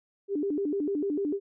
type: tone with vibrato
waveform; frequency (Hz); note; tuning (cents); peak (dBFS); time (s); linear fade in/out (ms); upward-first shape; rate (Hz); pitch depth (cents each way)
sine; 342.7; F4; -33; -26; 0.28-1.4; 50; square; 6.7; 260
effects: none